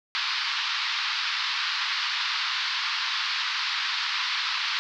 white band-pass noise, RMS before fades -28 dBFS, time 0.15-4.79 s, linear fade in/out 0 ms, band 970 to 4800 Hz, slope 48 dB/octave, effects none

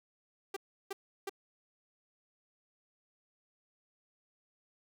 sawtooth tone bursts, 392.4 Hz, G4, 2 cents sharp, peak -32 dBFS, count 3, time 0.54-1.295 s, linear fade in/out 5 ms, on 25 ms, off 340 ms, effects none

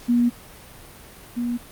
sine tone pair in turn, 240 / 240 Hz, B3 / B3, -49 / -49 cents, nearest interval unison, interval 0 cents, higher neither, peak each -15 / -22 dBFS, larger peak first, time 0.08-0.3 / 1.36-1.58 s, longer neither, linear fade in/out 20 ms, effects pink hiss -44 dBFS RMS until 1.71 s + Opus 48 kbps

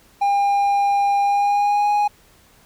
triangle tone with pitch glide, 804 to 827.6 Hz, G5 to G#5, +44 to -6 cents, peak -13 dBFS, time 0.21-2.08 s, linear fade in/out 10 ms, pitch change +50 cents, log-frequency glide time 1.21-1.9 s, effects pink hiss -53 dBFS RMS until 2.65 s

